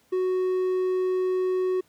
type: tone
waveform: triangle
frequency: 370 Hz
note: F#4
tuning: in tune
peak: -20 dBFS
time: 0.12-1.81 s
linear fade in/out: 10 ms
effects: pink hiss -63 dBFS RMS until 1.88 s + high-pass 100 Hz 12 dB/octave